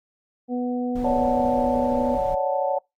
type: harmonic tone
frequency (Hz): 246.9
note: B3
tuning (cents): 0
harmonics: 1 / 2 / 3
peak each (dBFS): -24 / -30 / -34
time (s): 0.48-2.19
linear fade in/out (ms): 50
type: noise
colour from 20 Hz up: brown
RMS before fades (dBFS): -35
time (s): 0.95-2.35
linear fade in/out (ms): 10
type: chord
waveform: sine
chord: D major seventh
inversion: third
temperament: equal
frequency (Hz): 554.4 / 587.3 / 740 / 880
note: C#5 / D5 / F#5 / A5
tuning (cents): 0 / 0 / 0 / 0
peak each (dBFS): -24 / -28 / -26 / -28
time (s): 1.04-2.79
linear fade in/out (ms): 10
effects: noise-tail reverb RT60 0.2 s tail -26 dB re dry + Opus 24 kbps